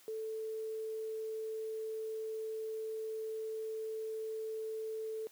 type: tone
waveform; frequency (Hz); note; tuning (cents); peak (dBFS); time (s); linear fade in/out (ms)
sine; 440; A4; 0; -37; 0.08-5.27; 0
effects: white hiss -62 dBFS RMS until 5.31 s + high-pass 200 Hz 12 dB/octave